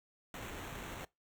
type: noise with sample-and-hold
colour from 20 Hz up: pink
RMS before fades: -45 dBFS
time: 0.34-1.05 s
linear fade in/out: 2 ms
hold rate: 4900 Hz
effects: noise-tail reverb RT60 0.2 s tail -23 dB re dry